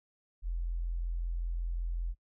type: tone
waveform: sine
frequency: 42.68 Hz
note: F1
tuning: 39 cents flat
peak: -31 dBFS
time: 0.42-2.15 s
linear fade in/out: 50 ms
effects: noise-tail reverb RT60 0.1 s tail -26 dB re dry